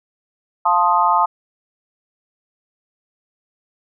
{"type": "chord", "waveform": "sine", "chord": "F dominant seventh", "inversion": "none", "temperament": "equal with one note detuned", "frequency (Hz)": [698.5, 880, 1052, 1244.5], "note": ["F5", "A5", "C6", "Eb6"], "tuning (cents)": [0, 0, 9, 0], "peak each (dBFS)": [-21, -16, -18, -18], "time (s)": [0.65, 1.26], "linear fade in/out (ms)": 10, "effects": []}